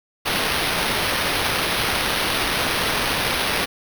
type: noise with sample-and-hold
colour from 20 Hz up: blue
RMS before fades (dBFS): -22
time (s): 0.25-3.66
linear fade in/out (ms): 20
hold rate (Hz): 7350
effects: none